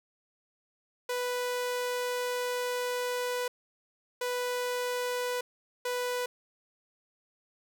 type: tone bursts at uneven times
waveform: sawtooth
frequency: 493.9 Hz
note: B4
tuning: in tune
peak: -26 dBFS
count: 3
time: 1.09-3.48 / 4.21-5.41 / 5.85-6.26 s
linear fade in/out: 5 ms
effects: none